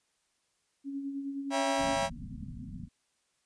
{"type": "tone with tremolo", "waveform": "sine", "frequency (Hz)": 277.2, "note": "C#4", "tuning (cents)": 0, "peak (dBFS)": -32, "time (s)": [0.84, 1.99], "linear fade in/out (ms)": 50, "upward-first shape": "sine", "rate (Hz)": 9.6, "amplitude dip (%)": 45}
{"type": "chord", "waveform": "40% pulse", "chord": "C# diminished seventh", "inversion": "none", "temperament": "just", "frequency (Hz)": [554.4, 665.2, 798.3, 957.9], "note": ["C#5", "E5", "G5", "Bb5"], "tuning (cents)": [0, 16, 31, 47], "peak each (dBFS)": [-33, -32, -33, -34], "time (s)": [1.5, 2.1], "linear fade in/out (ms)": 50}
{"type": "low-pass noise", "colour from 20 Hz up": "white", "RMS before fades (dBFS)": -42, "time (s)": [1.77, 2.89], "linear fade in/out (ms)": 50, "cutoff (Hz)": 260, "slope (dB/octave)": 96}
{"effects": ["white hiss -75 dBFS RMS until 3.45 s", "resampled to 22050 Hz"]}